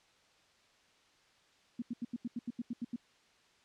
sine tone bursts, 237.8 Hz, A#3, 35 cents sharp, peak -34 dBFS, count 11, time 1.79-2.961 s, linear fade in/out 5 ms, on 31 ms, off 83 ms, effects white hiss -67 dBFS RMS until 3.64 s + low-pass 5000 Hz 12 dB/octave

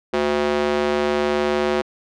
square tone with high-pass filter, 73.42 Hz, D2, in tune, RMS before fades -20 dBFS, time 0.13-1.82 s, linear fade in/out 10 ms, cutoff 370 Hz, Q 1.6, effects low-pass 4000 Hz 12 dB/octave

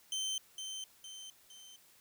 25% pulse tone with echo, 3096 Hz, G7, 22 cents flat, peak -31 dBFS, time 0.12-0.38 s, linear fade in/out 2 ms, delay 460 ms, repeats 3, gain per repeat -6 dB, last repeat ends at 1.76 s, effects white hiss -64 dBFS RMS until 2 s

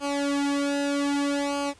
sawtooth tone with flanger, 283.6 Hz, C#4, 40 cents sharp, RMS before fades -26 dBFS, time 0-1.74 s, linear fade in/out 50 ms, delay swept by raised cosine 0.53 to 2.63 ms, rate 0.63 Hz, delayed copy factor -1, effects pink hiss -55 dBFS RMS until 1.79 s + resampled to 22050 Hz

